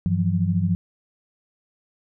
sine tone cluster, 97.8 / 167.1 / 180.7 Hz, G2 / E3 / F#3, -4 / +24 / -41 cents, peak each -23 dBFS, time 0.06-0.75 s, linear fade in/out 0 ms, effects none

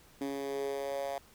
10% pulse tone with high-pass filter sweep, 138.59 Hz, C#3, in tune, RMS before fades -36 dBFS, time 0.21-1.18 s, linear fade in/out 2 ms, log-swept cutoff 290 to 650 Hz, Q 4.8, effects pink hiss -60 dBFS RMS until 1.34 s

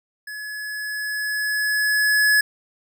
square tone with level ramp, 1700 Hz, G#6, 40 cents sharp, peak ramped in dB -32 to -14 dBFS, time 0.27-2.41 s, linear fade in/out 5 ms, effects none

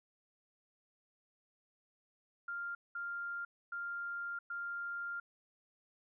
sine tone bursts at uneven times, 1396.9 Hz, F6, in tune, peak -38 dBFS, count 4, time 2.48-2.75 / 2.95-3.45 / 3.72-4.39 / 4.5-5.2 s, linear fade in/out 5 ms, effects none

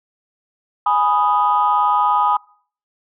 sine chord, G# minor, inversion none, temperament equal, 830.6 / 987.8 / 1244.5 Hz, G#5 / B5 / D#6, 0 / 0 / 0 cents, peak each -17 dBFS, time 0.86-2.37 s, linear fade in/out 5 ms, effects noise-tail reverb RT60 0.5 s tail -24 dB re dry + tanh soft clip ceiling -5 dBFS

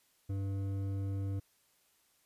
triangle tone with hard clipping, 98 Hz, G2, in tune, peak -35 dBFS, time 0.29-1.4 s, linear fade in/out 10 ms, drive 13 dB, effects white hiss -71 dBFS RMS until 2.25 s + resampled to 32000 Hz

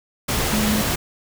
sine tone in noise, 213.1 Hz, G#3, 45 cents sharp, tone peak -19 dBFS, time 0.52-0.82 s, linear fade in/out 10 ms, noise pink, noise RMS -22 dBFS, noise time 0.28-0.96 s, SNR 0 dB, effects none

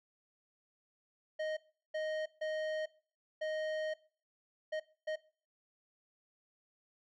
square tone bursts at uneven times, 622.3 Hz, D#5, in tune, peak -35 dBFS, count 6, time 1.39-1.57 / 1.94-2.26 / 2.41-2.86 / 3.41-3.94 / 4.72-4.8 / 5.07-5.16 s, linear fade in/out 10 ms, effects noise-tail reverb RT60 0.4 s tail -20 dB re dry + low-pass 3000 Hz 12 dB/octave

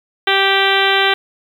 harmonic tone, 390.8 Hz, G4, 5 cents flat, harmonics 1 / 2 / 3 / 4 / 5 / 6 / 7 / 8 / 9 / 10, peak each -19 / -19 / -22 / -18 / -20 / -22 / -24 / -20 / -22 / -24 dBFS, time 0.27-1.14 s, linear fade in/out 5 ms, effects 7-bit

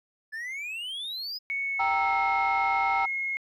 triangle exponential sweep, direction up, 1719 to 5100 Hz, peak -31 dBFS, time 0.32-1.39 s, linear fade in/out 20 ms
sine tone with pitch glide, 2217 to 2161 Hz, C#7 to C#7, 0 to -45 cents, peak -27 dBFS, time 1.5-3.37 s, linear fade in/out 0 ms, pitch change -45 cents, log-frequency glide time 1.62-2.13 s
sine chord, E diminished, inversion first, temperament equal, 784 / 932.3 / 1318.5 Hz, G5 / Bb5 / E6, 0 / 0 / 0 cents, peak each -25 / -27 / -29 dBFS, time 1.79-3.06 s, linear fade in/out 10 ms
effects tanh soft clip ceiling -17 dBFS

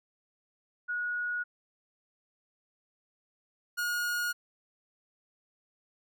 sine / 45% pulse tone pair in turn, 1454 / 1437.3 Hz, F#6 / F6, -31 / +49 cents, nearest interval unison, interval 20 cents, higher first, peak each -30 / -29 dBFS, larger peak second, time 0.88-1.44 / 3.77-4.33 s, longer neither, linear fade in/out 20 ms, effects none

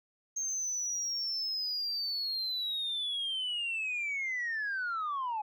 sine linear sweep, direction down, 6420 to 826 Hz, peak -30 dBFS, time 0.36-5.42 s, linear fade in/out 10 ms, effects tanh soft clip ceiling -29 dBFS

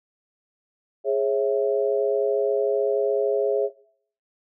sine chord, C# minor, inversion second, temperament equal with one note detuned, 415.3 / 545.8 / 659.3 Hz, G#4 / C#5 / E5, 0 / -27 / 0 cents, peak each -22 / -23 / -26 dBFS, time 1.04-3.7 s, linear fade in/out 50 ms, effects noise-tail reverb RT60 0.6 s tail -20 dB re dry

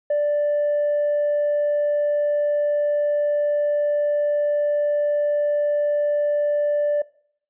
triangle tone with hard clipping, 587.3 Hz, D5, in tune, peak -17 dBFS, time 0.1-7.02 s, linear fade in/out 5 ms, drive 2 dB, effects noise-tail reverb RT60 0.6 s tail -21 dB re dry + resampled to 8000 Hz

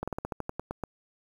slowing click train, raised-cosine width 1 ms, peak -18 dBFS, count 11, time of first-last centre 0.03-0.837 s, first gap 46 ms, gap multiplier 1.12, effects 8-bit

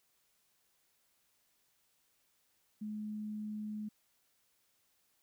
sine tone, 212.3 Hz, G#3, 38 cents sharp, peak -38 dBFS, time 2.81-3.89 s, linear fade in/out 10 ms, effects white hiss -75 dBFS RMS until 5.22 s

